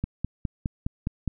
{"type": "click train", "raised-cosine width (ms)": 5, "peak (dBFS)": -14, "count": 7, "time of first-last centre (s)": [0.04, 1.277], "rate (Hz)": 4.85, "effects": []}